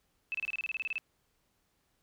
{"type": "tone bursts", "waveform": "sine", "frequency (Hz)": 2620, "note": "E7", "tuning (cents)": -11, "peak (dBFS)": -31, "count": 13, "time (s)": [0.32, 0.981], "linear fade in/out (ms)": 0, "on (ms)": 25, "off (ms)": 28, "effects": ["pink hiss -75 dBFS RMS until 2.02 s"]}